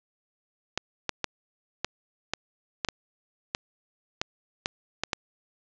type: clicks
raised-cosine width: 0.2 ms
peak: -9 dBFS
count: 12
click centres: 0.776 / 1.093 / 1.243 / 1.846 / 2.336 / 2.848 / 2.887 / 3.549 / 4.215 / 4.659 / 5.036 / 5.132 s
effects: resampled to 16000 Hz + 8-bit